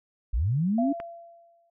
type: linear sweep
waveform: sine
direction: up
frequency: 43.64 to 293.7 Hz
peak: -22 dBFS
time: 0.33-0.93 s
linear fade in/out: 10 ms
type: tone with exponential decay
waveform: sine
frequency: 680 Hz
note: F5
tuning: 46 cents flat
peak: -25 dBFS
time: 0.78-1.7 s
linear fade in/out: 5 ms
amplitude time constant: 200 ms
type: click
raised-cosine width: 0.5 ms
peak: -23 dBFS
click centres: 1.001 s
effects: none